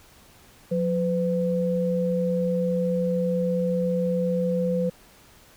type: tone pair together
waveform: sine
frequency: 179.1 / 504.7 Hz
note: F3 / B4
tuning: +44 / +38 cents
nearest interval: octave + tritone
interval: 1794 cents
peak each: -24 dBFS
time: 0.71-4.9 s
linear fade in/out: 10 ms
effects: pink hiss -53 dBFS RMS until 5.56 s